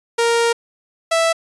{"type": "tone pair in turn", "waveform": "sawtooth", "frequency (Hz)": [466.2, 659.3], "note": ["A#4", "E5"], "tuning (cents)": [0, 0], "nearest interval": "tritone", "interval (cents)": 600, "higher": "second", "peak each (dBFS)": -10, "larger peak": "neither", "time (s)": [[0.18, 0.53], [1.11, 1.33]], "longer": "first", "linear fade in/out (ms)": 10, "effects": ["resampled to 24000 Hz"]}